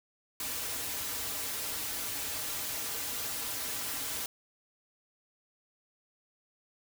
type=noise with comb filter; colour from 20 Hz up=white; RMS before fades=-36 dBFS; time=0.4-4.26 s; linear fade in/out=2 ms; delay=5.5 ms; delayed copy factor=-0.75; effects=none